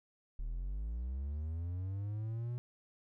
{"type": "linear sweep", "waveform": "triangle", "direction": "up", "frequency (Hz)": [35.67, 123], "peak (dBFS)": -34, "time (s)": [0.39, 2.58], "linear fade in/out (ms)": 0, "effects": []}